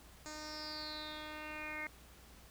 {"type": "tone with low-pass filter sweep", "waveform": "10% pulse", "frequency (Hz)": 305.6, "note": "D#4", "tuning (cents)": -31, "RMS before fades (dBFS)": -45, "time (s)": [0.26, 1.87], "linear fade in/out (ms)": 0, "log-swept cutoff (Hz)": [6600, 2100], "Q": 9.5, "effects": ["added 60 Hz sine -60 dBFS peak until 2.5 s", "pink hiss -60 dBFS RMS until 2.5 s"]}